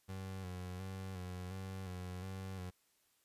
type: tone with vibrato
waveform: 30% pulse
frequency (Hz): 93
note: F#2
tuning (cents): +9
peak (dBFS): -40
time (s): 0.08-2.71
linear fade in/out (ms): 20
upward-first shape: square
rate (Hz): 1.4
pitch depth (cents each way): 41
effects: white hiss -75 dBFS RMS until 3.24 s + resampled to 32000 Hz